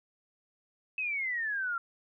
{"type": "exponential sweep", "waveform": "sine", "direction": "down", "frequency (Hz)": [2600, 1356], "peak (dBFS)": -30, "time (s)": [0.98, 1.78], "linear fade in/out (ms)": 2, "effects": []}